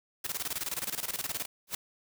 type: noise with tremolo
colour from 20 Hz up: white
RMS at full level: -33 dBFS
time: 0.24-1.46 s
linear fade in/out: 10 ms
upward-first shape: square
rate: 19 Hz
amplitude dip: 80%
type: noise with exponential growth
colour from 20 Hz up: white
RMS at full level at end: -27 dBFS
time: 1.67-1.75 s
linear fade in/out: 5 ms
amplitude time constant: 16 ms
effects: none